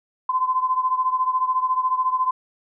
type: beating tone pair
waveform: sine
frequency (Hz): 1023 / 1037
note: C6 / C6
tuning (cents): -39 / -16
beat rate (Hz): 14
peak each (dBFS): -20 / -24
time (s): 0.29-2.31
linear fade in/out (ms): 5
effects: none